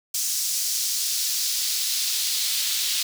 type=noise with high-pass filter sweep; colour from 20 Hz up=pink; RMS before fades=-25 dBFS; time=0.14-3.03 s; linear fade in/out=5 ms; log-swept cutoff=5900 to 3700 Hz; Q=1.6; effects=none